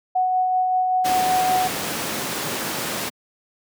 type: tone with tremolo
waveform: sine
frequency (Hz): 740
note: F#5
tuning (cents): 0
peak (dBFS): -16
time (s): 0.15-1.68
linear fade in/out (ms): 10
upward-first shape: sine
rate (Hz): 5.2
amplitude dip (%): 25
type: noise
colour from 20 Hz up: pink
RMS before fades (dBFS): -25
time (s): 1.04-3.1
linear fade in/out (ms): 20
effects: high-pass 200 Hz 12 dB/octave